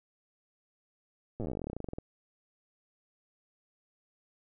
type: slowing click train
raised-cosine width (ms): 2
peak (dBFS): -24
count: 26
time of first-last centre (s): 1.4-1.985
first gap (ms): 8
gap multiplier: 1.08
effects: none